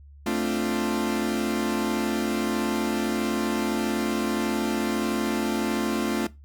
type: chord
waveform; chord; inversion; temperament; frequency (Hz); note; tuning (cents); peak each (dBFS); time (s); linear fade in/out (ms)
40% pulse; D minor seventh; second; equal; 220 / 261.6 / 293.7 / 349.2; A3 / C4 / D4 / F4; 0 / 0 / 0 / 0; -27 / -30 / -30 / -28; 0.26-6.27; 5
effects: noise-tail reverb RT60 0.2 s tail -18 dB re dry + added 71 Hz sine -45 dBFS peak until 6.44 s